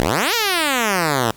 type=exponential two-way sweep; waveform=5% pulse; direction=up then down; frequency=55 to 487.6 to 107.8 Hz; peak=-5 dBFS; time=0-1.31 s; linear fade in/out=0 ms; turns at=0.34 s; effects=pink hiss -48 dBFS RMS until 1.36 s